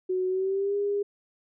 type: tone with pitch glide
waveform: sine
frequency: 370 to 405.8 Hz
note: F#4 to G#4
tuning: 0 to -40 cents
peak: -24 dBFS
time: 0.09-1.03 s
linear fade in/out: 10 ms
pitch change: +160 cents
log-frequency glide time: 0.28-0.76 s
effects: none